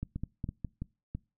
two click trains, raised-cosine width 5 ms, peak -22 / -23 dBFS, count 4 / 4, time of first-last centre 0.03-0.647 / 0.16-1.15 s, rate 4.86 / 3.03 Hz, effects noise-tail reverb RT60 0.3 s tail -24 dB re dry

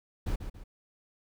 brown noise with echo, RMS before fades -30 dBFS, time 0.26-0.36 s, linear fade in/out 10 ms, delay 140 ms, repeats 2, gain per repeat -8 dB, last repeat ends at 0.64 s, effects none

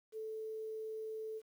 sine tone with quantisation, 438.5 Hz, A4, 6 cents flat, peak -40 dBFS, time 0.12-1.42 s, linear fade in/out 50 ms, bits 11, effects none

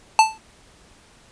square tone with exponential decay, 880 Hz, A5, in tune, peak -7 dBFS, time 0.19-0.38 s, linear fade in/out 1 ms, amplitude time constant 40 ms, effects pink hiss -52 dBFS RMS until 1.31 s + resampled to 22050 Hz

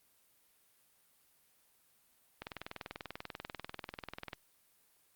click train, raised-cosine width 0.3 ms, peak -25 dBFS, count 40, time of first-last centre 2.42-4.332 s, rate 20.4 Hz, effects white hiss -70 dBFS RMS until 5.15 s + Opus 32 kbps

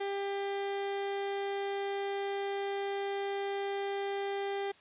30% pulse tone, 397.7 Hz, G4, 25 cents sharp, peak -30 dBFS, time 0-4.72 s, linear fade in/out 10 ms, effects white hiss -60 dBFS RMS until 4.8 s + resampled to 8000 Hz

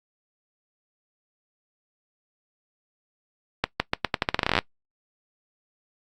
accelerating click train, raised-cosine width 0.3 ms, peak -4 dBFS, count 18, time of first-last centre 3.64-4.588 s, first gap 160 ms, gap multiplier 0.84, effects noise-tail reverb RT60 0.1 s tail -20 dB re dry + Opus 48 kbps

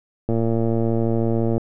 click train, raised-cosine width 2 ms, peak -9 dBFS, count 148, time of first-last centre 0.29-1.579 s, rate 114 Hz, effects none

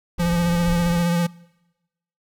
brown noise, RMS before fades -30 dBFS, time 0.18-1.03 s, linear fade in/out 5 ms
square tone with vibrato, 172.1 Hz, F3, 25 cents flat, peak -19 dBFS, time 0.19-1.27 s, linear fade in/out 10 ms, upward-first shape sine, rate 15 Hz, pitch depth 28 cents each way
effects noise-tail reverb RT60 1.0 s tail -23 dB re dry

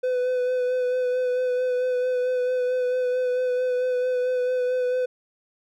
triangle tone with vibrato, 502 Hz, B4, 28 cents sharp, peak -19 dBFS, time 0.03-5.06 s, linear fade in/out 10 ms, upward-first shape sine, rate 4.5 Hz, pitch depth 21 cents each way, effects none

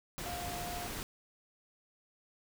sine tone in noise, 706 Hz, F5, 19 cents sharp, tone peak -41 dBFS, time 0.26-0.87 s, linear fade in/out 0 ms, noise pink, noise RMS -41 dBFS, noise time 0.18-1.03 s, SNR -3 dB, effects none

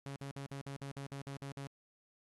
sawtooth tone bursts, 138.59 Hz, C#3, in tune, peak -38 dBFS, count 11, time 0.06-1.67 s, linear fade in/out 0 ms, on 100 ms, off 51 ms, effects AAC 32 kbps

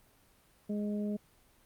harmonic tone, 207.7 Hz, G#3, in tune, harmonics 1 / 2 / 3, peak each -32 / -41 / -44 dBFS, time 0.69-1.17 s, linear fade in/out 10 ms, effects pink hiss -65 dBFS RMS until 1.65 s + Opus 32 kbps

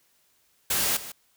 white noise with echo, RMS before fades -25 dBFS, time 0.7-0.97 s, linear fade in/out 5 ms, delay 150 ms, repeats 1, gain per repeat -14 dB, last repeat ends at 1.12 s, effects white hiss -66 dBFS RMS until 1.36 s

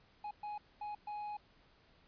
triangle tone bursts at uneven times, 835 Hz, G#5, 9 cents sharp, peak -38 dBFS, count 4, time 0.24-0.31 / 0.43-0.58 / 0.81-0.95 / 1.07-1.37 s, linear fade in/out 5 ms, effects pink hiss -67 dBFS RMS until 2.07 s + resampled to 11025 Hz

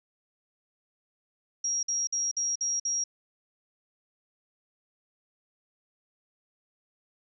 sine tone bursts, 5650 Hz, F8, 19 cents sharp, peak -26 dBFS, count 6, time 1.64-3.04 s, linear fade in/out 5 ms, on 190 ms, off 52 ms, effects none

